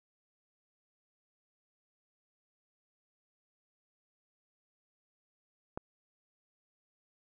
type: click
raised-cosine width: 1 ms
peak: -23 dBFS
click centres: 5.775 s
effects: none